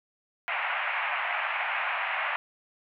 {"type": "band-pass noise", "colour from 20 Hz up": "white", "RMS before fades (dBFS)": -30, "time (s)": [0.48, 2.36], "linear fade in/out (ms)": 0, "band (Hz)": [660, 2600], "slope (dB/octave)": 48, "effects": []}